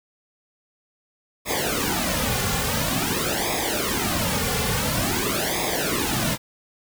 pink noise with flanger, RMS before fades -24 dBFS, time 1.45-6.38 s, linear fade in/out 50 ms, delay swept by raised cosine 0.68 to 3.18 ms, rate 0.48 Hz, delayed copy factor -0.85, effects none

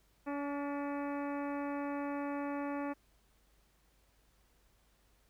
harmonic tone with a mistuned harmonic, 285 Hz, C#4, 48 cents sharp, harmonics 1 / 2 / 3 / 4 / 5 / 6 / 7 / 8 / 9, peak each -37 / -42 / -44 / -47 / -51 / -52 / -57 / -56 / -57 dBFS, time 0.26-2.94 s, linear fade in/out 20 ms, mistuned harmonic 6, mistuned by +50 cents, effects added 50 Hz sine -70 dBFS peak until 5.29 s + pink hiss -72 dBFS RMS until 5.29 s

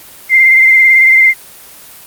sine tone with vibrato, 2090 Hz, C7, 2 cents flat, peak -3 dBFS, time 0.29-1.34 s, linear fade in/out 50 ms, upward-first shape sine, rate 18 Hz, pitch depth 30 cents each way, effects white hiss -35 dBFS RMS until 2.06 s + Opus 24 kbps

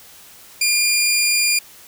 15% pulse tone, 2408 Hz, D7, 43 cents sharp, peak -8 dBFS, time 0.61-1.59 s, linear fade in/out 5 ms, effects white hiss -44 dBFS RMS until 1.87 s

